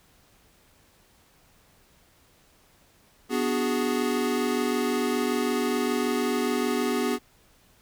square chord, G# half-diminished seventh, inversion first, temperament equal, 246.9 / 293.7 / 370 / 415.3 Hz, B3 / D4 / F#4 / G#4, 0 / 0 / 0 / 0 cents, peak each -28 / -33 / -31 / -30 dBFS, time 3.29-7.19 s, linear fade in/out 50 ms, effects pink hiss -60 dBFS RMS until 7.81 s

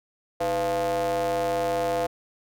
square ring-modulated tone, 92.5 Hz, F#2, in tune, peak -21 dBFS, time 0.4-2.07 s, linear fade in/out 10 ms, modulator 595 Hz, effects none

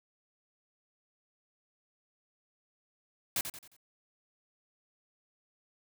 white noise with echo, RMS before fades -31 dBFS, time 3.36-3.41 s, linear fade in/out 2 ms, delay 89 ms, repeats 4, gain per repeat -8 dB, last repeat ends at 3.766 s, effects none

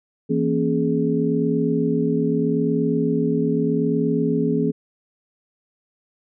sine tone cluster, 166.2 / 234.2 / 275 / 420.7 Hz, E3 / A#3 / C#4 / G#4, +15 / +8 / -14 / +22 cents, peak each -23 dBFS, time 0.29-4.72 s, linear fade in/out 20 ms, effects none

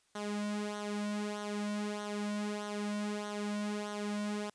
sawtooth tone with flanger, 207.7 Hz, G#3, in tune, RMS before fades -37 dBFS, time 0.15-4.5 s, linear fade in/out 5 ms, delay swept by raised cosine 0.4 to 2.4 ms, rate 1.6 Hz, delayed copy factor -0.65, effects white hiss -72 dBFS RMS until 4.54 s + resampled to 22050 Hz

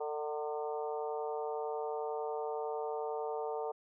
harmonic tone with a mistuned harmonic, 150 Hz, D3, 37 cents sharp, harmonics 3 / 4 / 5 / 6 / 7 / 8, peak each -37 / -43 / -41 / -44 / -52 / -50 dBFS, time 0-3.72 s, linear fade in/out 10 ms, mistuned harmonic 6, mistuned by +21 cents, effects none

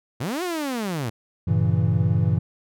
sawtooth linear two-way sweep, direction up then down, 103.4 to 372.1 to 104.2 Hz, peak -21 dBFS, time 0.2-1.1 s, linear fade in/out 10 ms, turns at 0.43 s
triangle chord, G diminished seventh, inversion none, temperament equal, 98 / 116.54 / 138.59 / 164.81 Hz, G2 / Bb2 / Db3 / Fb3, 0 / 0 / 0 / 0 cents, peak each -20 / -21 / -24 / -21 dBFS, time 1.47-2.39 s, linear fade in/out 10 ms
effects none

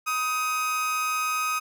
30% pulse tone with amplitude modulation, 1257 Hz, D#6, 17 cents sharp, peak -20 dBFS, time 0.06-1.6 s, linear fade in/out 20 ms, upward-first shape sine, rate 285 Hz, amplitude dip 40%, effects none

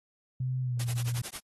sine tone with pitch glide, 128.3 to 120.4 Hz, C3 to B2, -34 to -44 cents, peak -28 dBFS, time 0.4-1.22 s, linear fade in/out 5 ms, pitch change -110 cents, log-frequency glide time 0.62-0.79 s
white noise with tremolo, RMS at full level -37 dBFS, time 0.79-1.4 s, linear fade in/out 10 ms, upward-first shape sine, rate 11 Hz, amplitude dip 100%
effects AAC 32 kbps

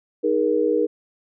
sine chord, D# suspended fourth, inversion none, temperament equal with one note detuned, 311.1 / 415.3 / 475.4 Hz, D#4 / G#4 / A#4, 0 / 0 / +34 cents, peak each -23 / -22 / -20 dBFS, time 0.23-0.87 s, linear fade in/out 20 ms, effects none

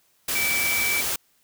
sine tone in noise, 2309 Hz, D7, 30 cents flat, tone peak -23 dBFS, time 0.35-1.01 s, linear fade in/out 5 ms, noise white, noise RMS -26 dBFS, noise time 0.28-1.16 s, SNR 0 dB, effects white hiss -64 dBFS RMS until 1.43 s

